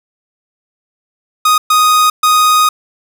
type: tone bursts at uneven times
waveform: 45% pulse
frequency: 1244.5 Hz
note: D#6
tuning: in tune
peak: -7 dBFS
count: 3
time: 1.45-1.58 / 1.7-2.1 / 2.23-2.69 s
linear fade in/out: 5 ms
effects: none